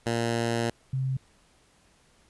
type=tone pair in turn; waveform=10% pulse / sine; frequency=116.54 / 132 Hz; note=A#2 / C3; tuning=0 / +16 cents; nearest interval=major second; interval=216 cents; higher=second; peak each=-17 / -25 dBFS; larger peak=first; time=0.06-0.7 / 0.93-1.17 s; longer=first; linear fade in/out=5 ms; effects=pink hiss -62 dBFS RMS until 2.29 s + resampled to 24000 Hz